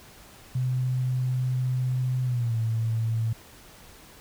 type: tone with pitch glide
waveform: sine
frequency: 127.5 to 112.94 Hz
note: C3 to A2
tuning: -44 to +46 cents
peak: -23 dBFS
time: 0.55-3.33 s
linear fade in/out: 5 ms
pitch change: -210 cents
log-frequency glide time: 2.24-2.57 s
effects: pink hiss -50 dBFS RMS until 4.2 s